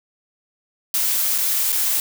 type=noise with dropouts; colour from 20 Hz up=blue; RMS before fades=-20 dBFS; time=0.94-2 s; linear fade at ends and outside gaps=1 ms; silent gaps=1.38-1.384 / 1.721-1.726 s; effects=none